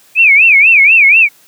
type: tone with vibrato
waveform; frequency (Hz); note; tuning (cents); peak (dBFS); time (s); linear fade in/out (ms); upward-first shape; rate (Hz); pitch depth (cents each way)
sine; 2428; D#7; -43; -3; 0.15-1.29; 50; sine; 4.1; 200
effects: white hiss -46 dBFS RMS until 1.47 s + high-pass 100 Hz 12 dB/octave